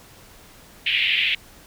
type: band-pass noise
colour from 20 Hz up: white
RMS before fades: -21 dBFS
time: 0.86-1.35 s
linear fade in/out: 5 ms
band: 2100 to 3200 Hz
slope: 48 dB/octave
effects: pink hiss -48 dBFS RMS until 1.66 s